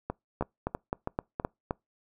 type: two click trains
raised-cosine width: 1 ms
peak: -17 / -15 dBFS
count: 5 / 6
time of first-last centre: 0.1-1.399 / 0.41-1.709 s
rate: 3.08 / 3.85 Hz
effects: noise-tail reverb RT60 0.2 s tail -26 dB re dry